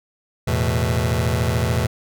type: chord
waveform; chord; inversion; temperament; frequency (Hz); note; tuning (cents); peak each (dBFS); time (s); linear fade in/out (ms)
sawtooth; E suspended fourth; none; just; 82.41 / 109.88 / 123.61; E2 / A2 / B2; 0 / -2 / +2; -18; 0.47-1.87; 10
effects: none